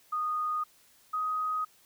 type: tone pair in turn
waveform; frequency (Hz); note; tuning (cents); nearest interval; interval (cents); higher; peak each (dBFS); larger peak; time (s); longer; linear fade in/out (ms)
sine; 1235 / 1254.4; D#6 / D#6; -13 / +14; unison; 27; second; -28; neither; 0.12-0.64 / 1.13-1.65; neither; 10
effects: white hiss -62 dBFS RMS until 1.85 s